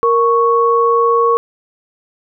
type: tone pair together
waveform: sine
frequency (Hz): 466.2 / 1108.8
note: A#4 / C#6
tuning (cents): 0 / 0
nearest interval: octave + minor third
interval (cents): 1500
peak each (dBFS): -12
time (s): 0.03-1.37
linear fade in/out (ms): 0
effects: none